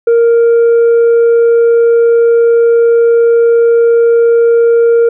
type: tone with tanh clipping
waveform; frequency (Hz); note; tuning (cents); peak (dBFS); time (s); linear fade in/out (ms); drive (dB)
sine; 465.7; A#4; -2; -5; 0.07-5.09; 5; 2
effects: none